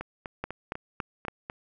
two click trains, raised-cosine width 0.5 ms, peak -20 / -16 dBFS, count 7 / 4, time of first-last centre 0.01-1.499 / 0.44-1.283 s, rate 4.03 / 3.56 Hz, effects none

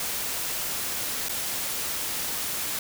white noise with dropouts, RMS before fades -30 dBFS, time 0-2.79 s, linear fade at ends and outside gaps 2 ms, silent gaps 1.286-1.293 s, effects none

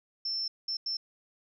sine tone bursts at uneven times, 5350 Hz, E8, 25 cents sharp, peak -30 dBFS, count 3, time 0.25-0.48 / 0.68-0.77 / 0.86-0.97 s, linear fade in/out 5 ms, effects none

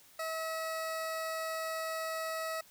20% pulse tone, 644 Hz, E5, 41 cents flat, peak -30 dBFS, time 0.19-2.61 s, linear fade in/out 5 ms, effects white hiss -60 dBFS RMS until 2.7 s

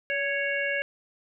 harmonic tone with a mistuned harmonic, 554 Hz, C#5, 1 cent flat, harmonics 1 / 3 / 4 / 5, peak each -31 / -29 / -31 / -34 dBFS, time 0.1-0.82 s, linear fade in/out 0 ms, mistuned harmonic 1, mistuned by +41 cents, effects none

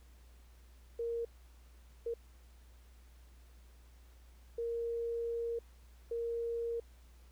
sine tone bursts at uneven times, 466.2 Hz, A#4, in tune, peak -34 dBFS, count 4, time 0.99-1.25 / 2.06-2.14 / 4.58-5.59 / 6.11-6.8 s, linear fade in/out 5 ms, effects added 60 Hz sine -56 dBFS peak until 7.31 s + pink hiss -68 dBFS RMS until 7.31 s

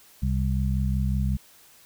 harmonic tone, 65.41 Hz, C2, in tune, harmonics 1 / 2 / 3, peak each -24 / -27 / -29 dBFS, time 0.22-1.37 s, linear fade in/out 10 ms, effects white hiss -54 dBFS RMS until 1.85 s

